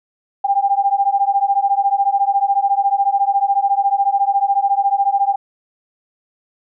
sine beating tone pair, 789 / 803 Hz, G5 / G5, +11 / +41 cents, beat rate 14 Hz, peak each -16 dBFS, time 0.44-5.36 s, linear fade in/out 10 ms, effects none

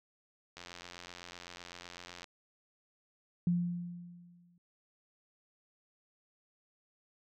click train, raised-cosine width 0.2 ms, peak -29 dBFS, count 148, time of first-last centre 0.57-2.242 s, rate 87.9 Hz
sine tone with exponential decay, 174.61 Hz, F3, in tune, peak -25 dBFS, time 3.47-4.58 s, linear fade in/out 2 ms, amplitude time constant 240 ms
effects none

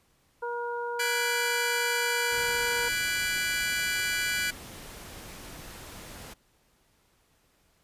harmonic tone, 476.8 Hz, A#4, 39 cents sharp, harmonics 1 / 2 / 3, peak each -33 / -34 / -38 dBFS, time 0.42-2.89 s, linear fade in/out 10 ms
sawtooth chord, G# half-diminished seventh, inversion third, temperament equal with one note detuned, 1480 / 1661.2 / 1996.2 / 2349 Hz, F#6 / G#6 / B6 / D7, 0 / 0 / +18 / 0 cents, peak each -27 / -31 / -33 / -28 dBFS, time 0.99-4.51 s, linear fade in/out 10 ms
pink noise, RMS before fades -44 dBFS, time 2.31-6.34 s, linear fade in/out 10 ms
effects pink hiss -67 dBFS RMS until 7.83 s + resampled to 32000 Hz

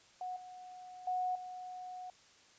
sine tone with level steps, 733 Hz, F#5, 16 cents flat, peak -38 / -48 / -32 / -43 dBFS, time 0.21-2.1 s, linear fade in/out 2 ms, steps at 0.36 / 1.07 / 1.35 s, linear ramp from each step 5 ms, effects white hiss -63 dBFS RMS until 2.58 s + resampled to 16000 Hz

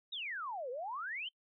sine exponential two-way sweep, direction down then up, 3865 to 472.1 to 3195 Hz, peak -38 dBFS, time 0.12-1.29 s, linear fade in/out 10 ms, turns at 0.7 s, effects noise-tail reverb RT60 0.1 s tail -24 dB re dry

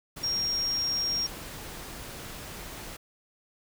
sine tone in noise, 5580 Hz, F8, 2 cents flat, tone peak -26 dBFS, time 0.23-1.27 s, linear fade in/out 10 ms, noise pink, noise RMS -41 dBFS, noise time 0.16-2.97 s, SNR +12 dB, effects none

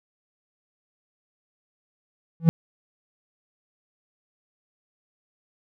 triangle tone with exponential growth, 164.81 Hz, E3, in tune, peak -5 dBFS, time 2.4-2.49 s, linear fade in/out 0 ms, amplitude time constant 19 ms, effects none

